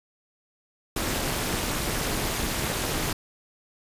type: noise with amplitude modulation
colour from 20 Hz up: pink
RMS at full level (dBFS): -24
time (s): 0.96-3.13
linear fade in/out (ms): 5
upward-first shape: sine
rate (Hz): 281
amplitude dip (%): 85
effects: resampled to 32000 Hz